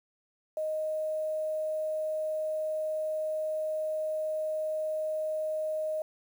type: tone with quantisation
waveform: sine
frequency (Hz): 622.3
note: D#5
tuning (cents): 0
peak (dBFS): -29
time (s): 0.57-6.02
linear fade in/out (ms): 2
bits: 9
effects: none